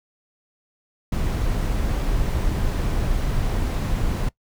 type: noise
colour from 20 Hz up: brown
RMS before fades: -22 dBFS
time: 1.12-4.29 s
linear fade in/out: 5 ms
effects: noise-tail reverb RT60 0.1 s tail -21 dB re dry